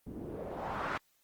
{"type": "noise with low-pass filter sweep", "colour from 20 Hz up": "white", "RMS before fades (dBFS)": -39, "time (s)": [0.06, 0.98], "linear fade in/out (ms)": 10, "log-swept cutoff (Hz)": [240, 1600], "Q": 1.8, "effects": ["white hiss -72 dBFS RMS until 1.23 s", "Opus 24 kbps"]}